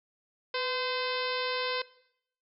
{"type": "harmonic tone with a mistuned harmonic", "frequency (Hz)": 514, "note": "C5", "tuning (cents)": -31, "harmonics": [1, 2, 3, 4, 5, 6, 7, 8, 9, 10], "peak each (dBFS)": [-33, -36, -38, -39, -40, -41, -41, -42, -43, -43], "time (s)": [0.54, 1.82], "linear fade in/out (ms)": 5, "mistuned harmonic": 1, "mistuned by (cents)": -49, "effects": ["noise-tail reverb RT60 0.7 s tail -19 dB re dry"]}